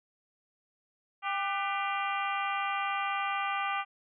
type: harmonic tone with a mistuned harmonic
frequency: 397.3 Hz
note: G4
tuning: 23 cents sharp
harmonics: 2 / 3 / 4 / 5 / 6 / 7 / 8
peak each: -34 / -33 / -40 / -39 / -39 / -41 / -47 dBFS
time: 1.22-3.85 s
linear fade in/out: 50 ms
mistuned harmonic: 4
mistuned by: -82 cents
effects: none